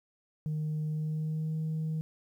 sine tone with pitch glide, 153.8 to 157.67 Hz, D#3 to D#3, -20 to +23 cents, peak -28 dBFS, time 0.46-2.01 s, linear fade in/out 0 ms, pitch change +43 cents, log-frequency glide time 0.87-1.56 s, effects tanh soft clip ceiling -28 dBFS + 11-bit

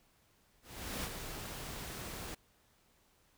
pink noise with ADSR envelope, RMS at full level -38 dBFS, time 0.62-2.35 s, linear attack 420 ms, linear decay 43 ms, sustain -6 dB, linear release 10 ms, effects pink hiss -70 dBFS RMS until 3.37 s

